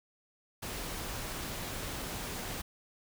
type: noise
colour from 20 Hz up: pink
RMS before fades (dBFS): -39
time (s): 0.62-2.62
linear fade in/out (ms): 10
effects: none